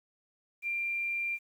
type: tone with quantisation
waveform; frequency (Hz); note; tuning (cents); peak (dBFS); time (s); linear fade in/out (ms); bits
sine; 2378; D7; +21; -30; 0.62-1.39; 50; 10
effects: none